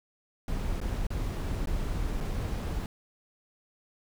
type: noise with dropouts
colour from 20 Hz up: brown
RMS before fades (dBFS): -31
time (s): 0.48-2.86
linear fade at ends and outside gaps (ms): 1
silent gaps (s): 0.803-0.814 / 1.068-1.104 / 1.658-1.672 / 2.204-2.208
effects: none